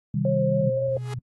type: chord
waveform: sine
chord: C minor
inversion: none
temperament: just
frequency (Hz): 130.81 / 156.98 / 196.22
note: C3 / Eb3 / G3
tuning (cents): 0 / +16 / +2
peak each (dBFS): -26 / -26 / -26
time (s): 0.14-0.7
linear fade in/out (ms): 5
type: tone with vibrato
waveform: sine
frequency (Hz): 536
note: C5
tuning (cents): +42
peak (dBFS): -22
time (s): 0.25-0.97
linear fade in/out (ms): 2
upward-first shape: triangle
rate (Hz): 3.8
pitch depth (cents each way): 27
type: tone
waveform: sine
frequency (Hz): 124.7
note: B2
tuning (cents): +17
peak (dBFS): -29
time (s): 0.61-1.19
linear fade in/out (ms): 5
type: tone with exponential growth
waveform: sawtooth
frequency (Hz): 416.8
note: G#4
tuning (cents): +6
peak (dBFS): -29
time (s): 0.87-1.14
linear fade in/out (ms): 5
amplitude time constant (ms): 58
effects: AAC 32 kbps